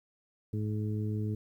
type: harmonic tone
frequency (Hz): 106.5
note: G#2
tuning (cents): +44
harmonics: 1 / 2 / 3 / 4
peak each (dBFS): -31 / -37 / -41 / -43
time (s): 0.53-1.35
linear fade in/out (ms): 5
effects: 11-bit